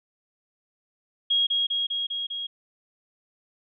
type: tone with echo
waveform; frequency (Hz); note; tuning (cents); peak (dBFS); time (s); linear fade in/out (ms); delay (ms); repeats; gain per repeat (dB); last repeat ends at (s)
sine; 3283; G#7; -21; -19; 1.3-1.47; 10; 200; 5; -2; 2.47
effects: none